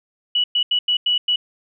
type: tone bursts at uneven times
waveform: sine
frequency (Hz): 2942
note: F#7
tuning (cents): -11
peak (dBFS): -15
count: 6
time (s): 0.35-0.44 / 0.55-0.63 / 0.71-0.79 / 0.88-0.97 / 1.06-1.18 / 1.28-1.36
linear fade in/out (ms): 5
effects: none